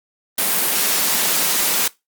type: high-pass noise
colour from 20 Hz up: white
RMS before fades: -18 dBFS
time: 0.38-1.88 s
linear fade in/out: 5 ms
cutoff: 150 Hz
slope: 96 dB/octave
effects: noise-tail reverb RT60 0.2 s tail -21 dB re dry + Opus 32 kbps